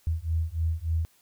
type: beating tone pair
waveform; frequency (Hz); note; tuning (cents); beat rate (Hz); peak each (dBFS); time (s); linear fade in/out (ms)
sine; 79.8 / 83.2; D#2 / E2; +44 / +17; 3.4; -28; 0.07-1.05; 0
effects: white hiss -63 dBFS RMS until 1.21 s